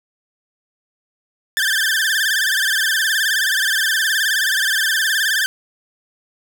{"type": "tone with vibrato", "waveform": "sawtooth", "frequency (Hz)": 1661.2, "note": "G#6", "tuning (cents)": 0, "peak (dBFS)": -12, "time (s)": [1.57, 5.46], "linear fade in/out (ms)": 0, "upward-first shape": "sine", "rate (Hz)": 19, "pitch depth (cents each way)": 140, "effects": []}